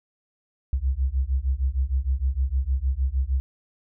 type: beating tone pair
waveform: sine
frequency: 63 / 69.5 Hz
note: B1 / C#2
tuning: +35 / +5 cents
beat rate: 6.5 Hz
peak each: -24 dBFS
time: 0.73-3.4 s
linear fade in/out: 0 ms
effects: none